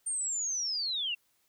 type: linear sweep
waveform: sine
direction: down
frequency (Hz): 8870 to 2674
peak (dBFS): -30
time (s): 0.06-1.15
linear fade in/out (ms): 10
effects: white hiss -72 dBFS RMS until 1.48 s